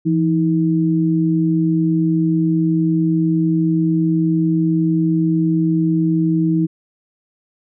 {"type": "tone pair together", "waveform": "sine", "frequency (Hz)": [167.61, 318.6], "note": ["E3", "D#4"], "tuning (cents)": [29, 41], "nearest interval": "major seventh", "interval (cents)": 1112, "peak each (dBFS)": -16, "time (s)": [0.05, 6.67], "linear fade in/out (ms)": 20, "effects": []}